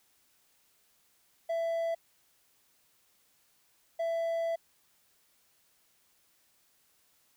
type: tone pair in turn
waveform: triangle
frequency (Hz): 665 / 665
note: E5 / E5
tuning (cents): +15 / +15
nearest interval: unison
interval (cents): 0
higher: neither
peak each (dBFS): -27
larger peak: neither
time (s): 1.49-1.95 / 3.99-4.56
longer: second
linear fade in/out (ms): 10
effects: white hiss -69 dBFS RMS until 7.36 s